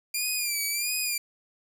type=tone with vibrato; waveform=10% pulse; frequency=2383 Hz; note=D7; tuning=25 cents sharp; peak=-18 dBFS; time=0.14-1.18 s; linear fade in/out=5 ms; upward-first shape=sine; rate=1.5 Hz; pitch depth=80 cents each way; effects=9-bit